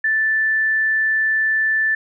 sine tone, 1760 Hz, A6, in tune, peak -15 dBFS, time 0.04-1.95 s, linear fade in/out 5 ms, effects none

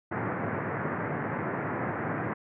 pink band-pass noise, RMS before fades -32 dBFS, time 0.11-2.34 s, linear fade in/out 10 ms, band 100 to 2000 Hz, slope 48 dB/octave, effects none

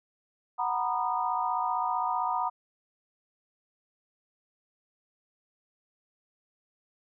sine chord, B major seventh, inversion second, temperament equal with one note detuned, 740 / 932.3 / 987.8 / 1227.4 Hz, F#5 / A#5 / B5 / D#6, 0 / 0 / 0 / -24 cents, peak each -32 / -31 / -32 / -33 dBFS, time 0.58-2.5 s, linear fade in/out 20 ms, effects none

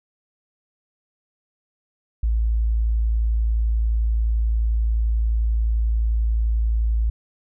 sine tone, 55.7 Hz, A1, 22 cents sharp, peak -17 dBFS, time 2.23-7.1 s, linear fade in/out 5 ms, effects none

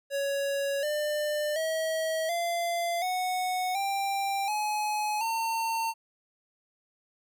square tone with pitch steps, 558 / 598 / 641 / 687 / 736.3 / 789.1 / 845.8 / 906.5 Hz, C#5 / D5 / E5 / F5 / F#5 / G5 / G#5 / A#5, +11 / +31 / -49 / -29 / -9 / +11 / +31 / -49 cents, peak -28 dBFS, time 0.1-5.94 s, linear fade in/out 50 ms, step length 730 ms, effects none

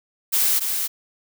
blue noise with echo, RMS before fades -19 dBFS, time 0.32-0.6 s, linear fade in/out 20 ms, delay 280 ms, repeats 1, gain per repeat -5 dB, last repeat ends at 0.88 s, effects none

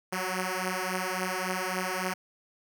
5% pulse beating tone pair, 183.5 / 187.1 Hz, F#3 / F#3, -14 / +20 cents, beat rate 3.6 Hz, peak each -21 dBFS, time 0.12-2.14 s, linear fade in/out 10 ms, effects none

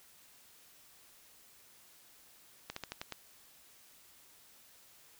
slowing click train, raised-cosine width 0.2 ms, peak -22 dBFS, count 6, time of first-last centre 2.7-3.123 s, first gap 64 ms, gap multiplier 1.14, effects white hiss -61 dBFS RMS until 5.19 s

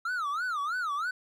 triangle tone with vibrato, 1305 Hz, E6, 18 cents flat, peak -27 dBFS, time 0.05-1.11 s, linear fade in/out 5 ms, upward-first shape sine, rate 3.1 Hz, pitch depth 250 cents each way, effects none

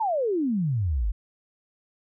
sine exponential sweep, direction down, 932 to 44.8 Hz, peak -22 dBFS, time 0-1.12 s, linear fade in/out 10 ms, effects none

